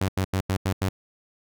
sawtooth tone bursts, 95.2 Hz, F#2, 50 cents sharp, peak -18 dBFS, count 6, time 0.01-0.89 s, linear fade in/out 5 ms, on 75 ms, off 86 ms, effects none

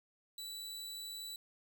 sawtooth tone, 3951 Hz, B7, in tune, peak -40 dBFS, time 0.38-1.36 s, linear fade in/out 2 ms, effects none

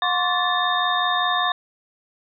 sine tone cluster, 720 / 1061 / 1146 / 1751 / 3661 Hz, F#5 / C6 / D6 / A6 / A#7, -47 / +24 / -43 / -9 / -32 cents, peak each -25 dBFS, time 0.02-1.52 s, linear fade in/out 2 ms, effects none

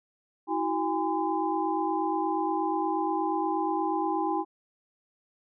sine tone cluster, 322.6 / 371 / 815 / 1021 Hz, E4 / F#4 / G#5 / C6, -37 / +5 / -33 / -43 cents, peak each -30 / -33 / -29 / -33 dBFS, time 0.47-4.45 s, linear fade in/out 50 ms, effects none

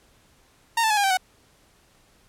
sawtooth tone with pitch steps, 921 / 882.5 / 845.5 / 810.2 / 776.3 / 743.8 Hz, A#5 / A5 / G#5 / G#5 / G5 / F#5, -21 / +5 / +31 / -43 / -17 / +9 cents, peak -15 dBFS, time 0.77-1.172 s, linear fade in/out 5 ms, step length 67 ms, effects pink hiss -59 dBFS RMS until 2.28 s + low-pass 12000 Hz 12 dB/octave

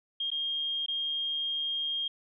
sine tone with dropouts, 3226 Hz, G7, 49 cents sharp, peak -29 dBFS, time 0.2-2.08 s, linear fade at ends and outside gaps 5 ms, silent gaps 0.304-0.315 / 0.862-0.882 s, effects none

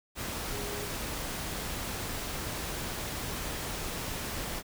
sine tone in noise, 411.2 Hz, G#4, 17 cents flat, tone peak -40 dBFS, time 0.5-0.9 s, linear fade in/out 50 ms, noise pink, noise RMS -36 dBFS, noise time 0.15-4.63 s, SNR -7 dB, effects none

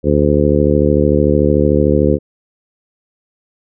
harmonic tone, 73.42 Hz, D2, in tune, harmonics 1 / 2 / 3 / 4 / 5 / 6 / 7, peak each -17 / -17 / -17 / -17 / -17 / -17 / -17 dBFS, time 0.03-2.19 s, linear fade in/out 50 ms, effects none

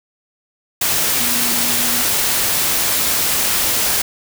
sine tone in noise, 240.1 Hz, B3, 49 cents flat, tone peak -28 dBFS, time 1.2-2.03 s, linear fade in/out 5 ms, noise white, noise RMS -17 dBFS, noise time 0.81-4.02 s, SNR -14 dB, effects none

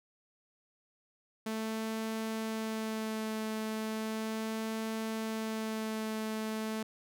sawtooth tone with vibrato, 220 Hz, A3, in tune, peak -30 dBFS, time 1.46-6.83 s, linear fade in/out 5 ms, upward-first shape sine, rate 0.36 Hz, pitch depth 13 cents each way, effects none

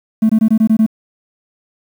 triangle tone bursts, 220 Hz, A3, in tune, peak -4 dBFS, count 7, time 0.22-0.864 s, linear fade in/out 10 ms, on 74 ms, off 21 ms, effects tanh soft clip ceiling -4 dBFS + 7-bit

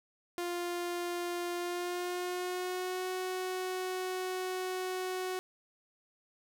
sawtooth tone with pitch glide, 350 to 370 Hz, F4 to F#4, +4 to 0 cents, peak -30 dBFS, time 0.38-5.39 s, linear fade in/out 0 ms, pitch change +96 cents, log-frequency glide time 1.55-3.1 s, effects none

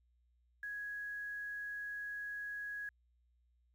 sine tone with quantisation, 1665 Hz, G#6, 4 cents sharp, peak -40 dBFS, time 0.63-2.89 s, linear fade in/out 2 ms, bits 11, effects added 60 Hz sine -70 dBFS peak until 3.74 s

